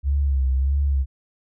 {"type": "tone with vibrato", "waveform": "sine", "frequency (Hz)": 68, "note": "C#2", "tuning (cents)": -33, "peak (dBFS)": -17, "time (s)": [0.03, 1.06], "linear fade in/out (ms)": 50, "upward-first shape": "sine", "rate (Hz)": 1.6, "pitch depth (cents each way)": 73, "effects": []}